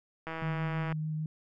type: click train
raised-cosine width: 0.5 ms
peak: -23 dBFS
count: 107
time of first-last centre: 0.27-0.924 s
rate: 162 Hz
type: tone with vibrato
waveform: sine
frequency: 155.3 Hz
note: D#3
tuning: 3 cents flat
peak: -31 dBFS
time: 0.42-1.26 s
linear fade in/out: 2 ms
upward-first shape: sine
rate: 6.5 Hz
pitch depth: 9 cents each way
effects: none